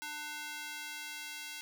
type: tone with high-pass filter sweep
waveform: square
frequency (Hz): 300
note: D4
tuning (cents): +37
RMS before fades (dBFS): -43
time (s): 0.02-1.61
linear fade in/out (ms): 0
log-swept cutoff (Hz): 1300 to 2400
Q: 1
effects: none